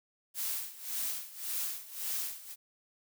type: noise with tremolo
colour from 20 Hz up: blue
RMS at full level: -34 dBFS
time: 0.34-2.56 s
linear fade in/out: 50 ms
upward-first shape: sine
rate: 1.8 Hz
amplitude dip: 85%
effects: none